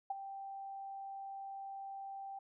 sine tone with ADSR envelope, 784 Hz, G5, in tune, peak -32 dBFS, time 0.1-2.39 s, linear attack 6 ms, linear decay 22 ms, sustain -11 dB, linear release 6 ms, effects none

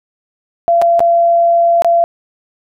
sine tone with dropouts, 682 Hz, F5, 41 cents flat, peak -7 dBFS, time 0.68-2.04 s, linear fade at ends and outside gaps 0 ms, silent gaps 0.816-0.821 / 0.994-1.004 / 1.821-1.846 s, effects none

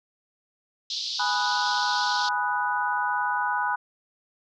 pink band-pass noise, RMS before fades -31 dBFS, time 0.9-2.29 s, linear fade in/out 2 ms, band 3500 to 5300 Hz, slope 48 dB/octave
sine chord, G# minor seventh, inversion none, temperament equal, 830.6 / 987.8 / 1244.5 / 1480 Hz, G#5 / B5 / D#6 / F#6, 0 / 0 / 0 / 0 cents, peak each -29 / -27 / -33 / -28 dBFS, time 1.19-3.76 s, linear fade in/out 10 ms
effects none

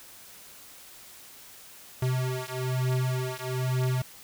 square beating tone pair, 127.5 / 128.6 Hz, C3 / C3, -44 / -30 cents, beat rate 1.1 Hz, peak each -30 dBFS, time 2.02-4.02 s, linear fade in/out 5 ms, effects white hiss -49 dBFS RMS until 4.23 s

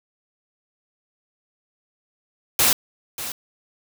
white noise with echo, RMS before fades -17 dBFS, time 2.59-2.73 s, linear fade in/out 2 ms, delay 590 ms, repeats 1, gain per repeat -13 dB, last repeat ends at 3.32 s, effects none

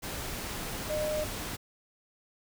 sine tone in noise, 610 Hz, D#5, 34 cents flat, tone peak -29 dBFS, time 0.89-1.25 s, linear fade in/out 20 ms, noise pink, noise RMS -37 dBFS, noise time 0.02-1.57 s, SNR +5 dB, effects none

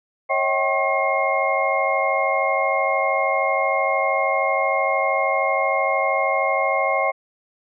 sine tone cluster, 547 / 640 / 771 / 1080 / 2137 Hz, C#5 / D#5 / G5 / C#6 / C7, -23 / +49 / -29 / -45 / +36 cents, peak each -24 dBFS, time 0.29-7.12 s, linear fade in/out 20 ms, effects none

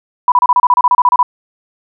sine tone bursts, 987.8 Hz, B5, in tune, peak -5 dBFS, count 14, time 0.28-1.229 s, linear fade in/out 2 ms, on 39 ms, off 31 ms, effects none

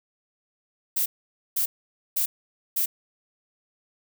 violet noise bursts, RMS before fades -24 dBFS, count 4, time 0.96-2.86 s, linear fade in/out 10 ms, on 100 ms, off 500 ms, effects none

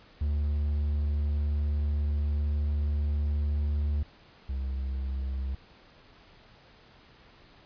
triangle tone pair in turn, 73.42 / 66.55 Hz, D2 / C2, 0 / +30 cents, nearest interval major second, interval 170 cents, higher first, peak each -23 / -27 dBFS, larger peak first, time 0.21-4.03 / 4.49-5.55 s, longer first, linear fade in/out 5 ms, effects pink hiss -56 dBFS RMS until 7.65 s + resampled to 11025 Hz

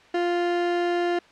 30% pulse tone, 349.2 Hz, F4, in tune, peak -19 dBFS, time 0.14-1.19 s, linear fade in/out 5 ms, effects white hiss -52 dBFS RMS until 1.31 s + low-pass 3000 Hz 12 dB/octave

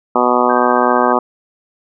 harmonic tone, 123.47 Hz, B2, in tune, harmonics 2 / 3 / 4 / 5 / 6 / 7 / 8 / 9 / 10, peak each -19 / -19 / -19 / -19 / -19 / -19 / -19 / -19 / -19 dBFS, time 0.15-1.19 s, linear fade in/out 5 ms
sine tone with tremolo, 1568 Hz, G6, in tune, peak -21 dBFS, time 0.49-1.13 s, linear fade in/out 10 ms, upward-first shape sine, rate 15 Hz, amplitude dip 50%
effects none

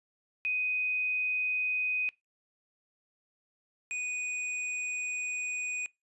sine / square tone pair in turn, 2500 / 2480 Hz, D#7 / D#7, +8 / -6 cents, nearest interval unison, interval 14 cents, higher first, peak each -28 / -33 dBFS, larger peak first, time 0.45-2.09 / 3.91-5.86 s, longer second, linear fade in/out 0 ms, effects noise-tail reverb RT60 0.2 s tail -23 dB re dry + resampled to 24000 Hz

